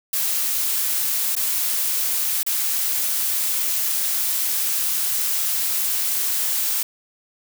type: noise with dropouts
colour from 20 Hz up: blue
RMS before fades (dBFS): -22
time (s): 0.13-6.83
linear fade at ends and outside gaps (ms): 5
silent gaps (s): 1.354-1.364 / 2.431-2.464
effects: none